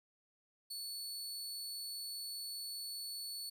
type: tone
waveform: sawtooth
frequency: 4435 Hz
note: C#8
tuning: in tune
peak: -39 dBFS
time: 0.7-3.5 s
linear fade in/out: 10 ms
effects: none

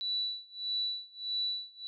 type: tone with tremolo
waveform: sine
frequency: 3951 Hz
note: B7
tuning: in tune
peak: -29 dBFS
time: 0.01-1.87 s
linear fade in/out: 0 ms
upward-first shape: sine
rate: 1.6 Hz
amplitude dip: 95%
effects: none

